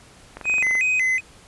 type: click train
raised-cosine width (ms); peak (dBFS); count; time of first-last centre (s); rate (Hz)
0.5; -19; 10; 0.37-0.753; 23.5
type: tone with vibrato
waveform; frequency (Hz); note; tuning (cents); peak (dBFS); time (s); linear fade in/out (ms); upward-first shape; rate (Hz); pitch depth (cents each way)
triangle; 2263; C#7; +35; -16; 0.44-1.21; 50; square; 2.7; 180
effects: pink hiss -49 dBFS RMS until 1.47 s + resampled to 24000 Hz